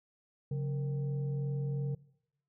sine tone with frequency modulation, 139.6 Hz, C#3, 13 cents sharp, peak -31 dBFS, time 0.51-1.95 s, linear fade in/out 5 ms, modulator 322 Hz, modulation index 0.46, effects noise-tail reverb RT60 0.8 s tail -21 dB re dry

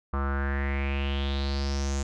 square tone with low-pass filter sweep, 69.3 Hz, C#2, in tune, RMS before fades -28 dBFS, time 0.13-2.03 s, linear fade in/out 5 ms, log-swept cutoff 1200 to 7100 Hz, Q 5.7, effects none

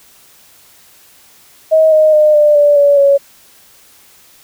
sine tone with pitch steps, 634 / 621 / 608.2 / 595.7 / 583.4 / 571.4 / 559.6 Hz, D#5 / D#5 / D#5 / D5 / D5 / D5 / C#5, +32 / -3 / -40 / +24 / -12 / -48 / +16 cents, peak -5 dBFS, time 1.71-3.18 s, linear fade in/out 20 ms, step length 210 ms, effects white hiss -45 dBFS RMS until 4.43 s

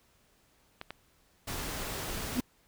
clicks, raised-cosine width 0.3 ms, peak -23 dBFS, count 2, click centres 0.814 / 0.906 s
pink noise, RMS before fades -37 dBFS, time 1.47-2.41 s, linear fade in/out 10 ms
sine tone with exponential growth, 248.1 Hz, B3, 8 cents sharp, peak -22 dBFS, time 2.3-2.4 s, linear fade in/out 2 ms, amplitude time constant 21 ms
effects pink hiss -67 dBFS RMS until 2.67 s

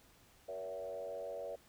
sine tone with frequency modulation, 566 Hz, C#5, 36 cents sharp, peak -40 dBFS, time 0.48-1.56 s, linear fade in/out 10 ms, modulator 92.7 Hz, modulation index 1.2, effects pink hiss -65 dBFS RMS until 1.68 s

